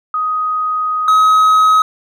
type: tone pair in turn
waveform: sine / triangle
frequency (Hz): 1252 / 1270.9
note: D#6 / D#6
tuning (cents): +10 / +36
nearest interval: unison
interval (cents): 26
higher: second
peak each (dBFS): -14 / -5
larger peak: second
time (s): 0.14-1.08 / 1.08-1.82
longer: first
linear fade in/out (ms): 2
effects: none